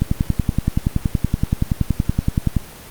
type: click train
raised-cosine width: 5 ms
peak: -3 dBFS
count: 28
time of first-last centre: 0.02-2.567 s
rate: 10.6 Hz
effects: pink hiss -38 dBFS RMS until 2.9 s + Opus 24 kbps